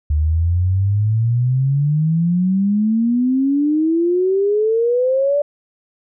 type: exponential sweep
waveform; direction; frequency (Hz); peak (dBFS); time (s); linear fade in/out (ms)
sine; up; 73.42 to 587.3; -13; 0.1-5.42; 5
effects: none